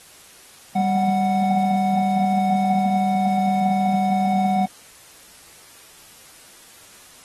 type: tone pair together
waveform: triangle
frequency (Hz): 195.9 / 739.6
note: G3 / F#5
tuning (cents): -1 / -1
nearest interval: octave + major seventh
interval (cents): 2300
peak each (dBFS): -18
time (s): 0.75-4.66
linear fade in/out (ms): 10
effects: white hiss -47 dBFS RMS until 7.24 s + AAC 32 kbps